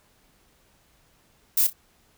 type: noise with echo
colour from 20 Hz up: violet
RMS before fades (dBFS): -20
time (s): 1.57-1.67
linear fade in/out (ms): 5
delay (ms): 31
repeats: 2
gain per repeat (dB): -13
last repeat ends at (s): 1.732
effects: pink hiss -62 dBFS RMS until 2.17 s